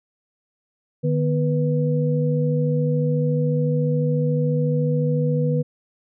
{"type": "tone cluster", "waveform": "sine", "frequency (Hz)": [151.7, 245.7, 491.7], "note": ["D#3", "B3", "B4"], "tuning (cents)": [-44, -9, -8], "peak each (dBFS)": [-19, -27, -24], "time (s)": [1.03, 5.63], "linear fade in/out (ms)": 20, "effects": []}